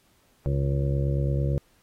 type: harmonic tone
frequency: 69 Hz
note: C#2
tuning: 7 cents flat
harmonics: 1 / 2 / 3 / 4 / 5 / 6 / 7 / 8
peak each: -27 / -24 / -38 / -42 / -35 / -46 / -37 / -36 dBFS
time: 0.46-1.58 s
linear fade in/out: 0 ms
effects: pink hiss -64 dBFS RMS until 1.82 s + AAC 48 kbps